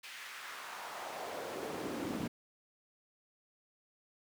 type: noise with high-pass filter sweep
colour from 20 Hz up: brown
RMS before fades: -42 dBFS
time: 0.03-2.28 s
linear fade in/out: 10 ms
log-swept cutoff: 2300 to 210 Hz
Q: 1.6
effects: none